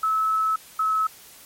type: tone pair in turn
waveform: sine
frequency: 1299 / 1292.1 Hz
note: E6 / E6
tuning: -26 / -35 cents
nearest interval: unison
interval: 9 cents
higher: first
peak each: -19 / -19 dBFS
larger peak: neither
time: 0.03-0.56 / 0.79-1.07 s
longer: first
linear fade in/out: 5 ms
effects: white hiss -47 dBFS RMS until 1.45 s + MP3 64 kbps